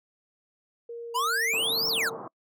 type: tone with pitch glide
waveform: sine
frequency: 468.5 to 453.6 Hz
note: A#4 to A#4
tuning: +9 to -47 cents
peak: -35 dBFS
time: 0.89-2.17 s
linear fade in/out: 5 ms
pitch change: -56 cents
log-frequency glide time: 1.04-1.55 s
type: exponential two-way sweep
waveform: square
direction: up then down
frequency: 932 to 5588 to 1216 Hz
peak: -25 dBFS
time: 1.14-2.1 s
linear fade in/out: 20 ms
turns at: 1.88 s
type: band-pass noise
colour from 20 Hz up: white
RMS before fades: -40 dBFS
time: 1.53-2.28 s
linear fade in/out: 5 ms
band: 120 to 1200 Hz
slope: 48 dB/octave
effects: noise-tail reverb RT60 0.1 s tail -26 dB re dry